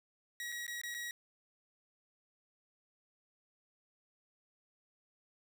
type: tone with dropouts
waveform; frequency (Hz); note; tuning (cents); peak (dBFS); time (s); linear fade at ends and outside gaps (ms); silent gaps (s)
sawtooth; 1909; A#6; +41; -36; 0.4-1.11; 1; 0.52-0.523 / 0.666-0.679 / 0.815-0.835 / 0.943-0.947
effects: none